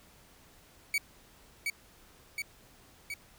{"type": "tone with echo", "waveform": "40% pulse", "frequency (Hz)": 2263, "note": "C#7", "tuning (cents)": 35, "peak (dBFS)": -26, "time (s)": [0.94, 0.98], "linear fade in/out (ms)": 2, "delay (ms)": 720, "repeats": 3, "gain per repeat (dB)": -3, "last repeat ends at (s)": 3.14, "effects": ["pink hiss -59 dBFS RMS until 3.38 s"]}